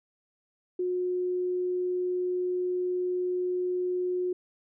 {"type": "tone", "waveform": "sine", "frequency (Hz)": 361.9, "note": "F#4", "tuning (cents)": -38, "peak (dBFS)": -26, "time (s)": [0.79, 4.33], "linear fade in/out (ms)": 5, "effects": []}